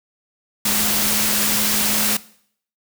sine tone in noise, 210 Hz, G#3, 19 cents sharp, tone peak -27 dBFS, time 0.65-2.17 s, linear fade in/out 5 ms, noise white, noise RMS -19 dBFS, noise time 0.65-2.17 s, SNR -11 dB, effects noise-tail reverb RT60 0.6 s tail -19 dB re dry

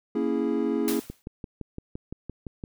triangle chord, A# half-diminished seventh, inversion none, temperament equal, 233.1 / 277.2 / 329.6 / 415.3 Hz, A#3 / C#4 / E4 / G#4, 0 / 0 / 0 / 0 cents, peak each -27 dBFS, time 0.15-1 s, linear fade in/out 5 ms
white noise with exponential decay, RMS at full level -29 dBFS, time 0.88-1.22 s, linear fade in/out 0 ms, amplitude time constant 72 ms
click train, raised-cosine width 3 ms, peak -22 dBFS, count 10, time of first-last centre 1.1-2.638 s, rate 5.85 Hz
effects none

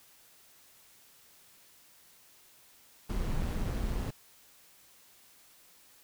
brown noise with amplitude modulation, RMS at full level -30 dBFS, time 3.09-4.11 s, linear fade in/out 10 ms, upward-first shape sine, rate 176 Hz, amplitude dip 50%, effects white hiss -60 dBFS RMS until 6.03 s

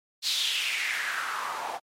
white noise with band-pass filter sweep, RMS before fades -30 dBFS, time 0.22-1.8 s, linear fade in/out 50 ms, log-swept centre 4300 to 750 Hz, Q 3.8, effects MP3 64 kbps

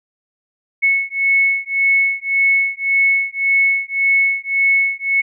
sine beating tone pair, 2200 / 2201.8 Hz, C#7 / C#7, -14 / -12 cents, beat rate 1.8 Hz, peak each -16 dBFS, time 0.82-5.22 s, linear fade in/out 20 ms, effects none

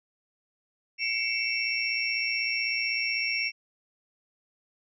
sine tone cluster, 2170 / 2286 / 2673 / 5510 Hz, C#7 / D7 / E7 / F8, -37 / -47 / +23 / -24 cents, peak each -33 / -31 / -31 / -32 dBFS, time 0.98-3.52 s, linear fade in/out 50 ms, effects none

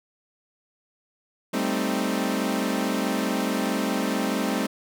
sawtooth chord, A half-diminished seventh, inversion third, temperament equal with one note detuned, 195.32 / 220 / 261.6 / 311.1 Hz, G3 / A3 / C4 / Eb4, -6 / 0 / 0 / 0 cents, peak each -25 / -25 / -24 / -27 dBFS, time 1.53-4.67 s, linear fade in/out 10 ms, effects none

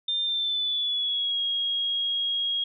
sine tone with pitch glide, 3600 to 3282 Hz, A7 to G#7, +39 to -21 cents, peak -24 dBFS, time 0.08-2.64 s, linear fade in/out 5 ms, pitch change -160 cents, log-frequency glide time 0.25-1.41 s, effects none

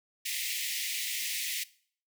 pink high-pass noise, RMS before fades -34 dBFS, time 0.25-1.64 s, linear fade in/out 10 ms, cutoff 1900 Hz, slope 96 dB/octave, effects noise-tail reverb RT60 0.5 s tail -19 dB re dry

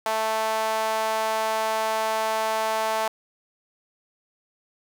sawtooth tone with high-pass filter, 220 Hz, A3, in tune, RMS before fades -25 dBFS, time 0.06-3.08 s, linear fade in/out 0 ms, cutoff 770 Hz, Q 3.3, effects none

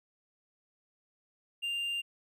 triangle tone, 2794 Hz, F7, in tune, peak -30 dBFS, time 1.62-2.02 s, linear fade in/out 20 ms, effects none

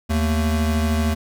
square tone pair together, 79 / 223.8 Hz, D#2 / A3, +27 / +30 cents, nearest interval octave + tritone, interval 1803 cents, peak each -20 / -23 dBFS, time 0.09-1.15 s, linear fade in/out 20 ms, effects none

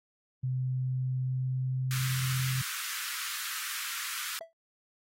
sine tone with pitch glide, 128.6 to 130.17 Hz, C3 to C3, -30 to -9 cents, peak -28 dBFS, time 0.43-2.62 s, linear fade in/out 10 ms, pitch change +21 cents, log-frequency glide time 0.99-2.26 s
pink high-pass noise, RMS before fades -37 dBFS, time 1.91-4.39 s, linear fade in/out 0 ms, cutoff 1200 Hz, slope 48 dB/octave
triangle tone with exponential decay, 659.3 Hz, E5, in tune, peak -33 dBFS, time 4.41-4.53 s, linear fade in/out 0 ms, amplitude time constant 26 ms
effects AAC 48 kbps

